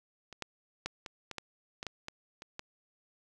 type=clicks; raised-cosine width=0.2 ms; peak=-29 / -19 / -17 / -24 / -23 / -20 / -22 / -20 / -22 / -28 / -22 dBFS; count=11; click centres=0.327 / 0.423 / 0.86 / 1.062 / 1.313 / 1.383 / 1.829 / 1.867 / 2.084 / 2.421 / 2.594 s; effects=none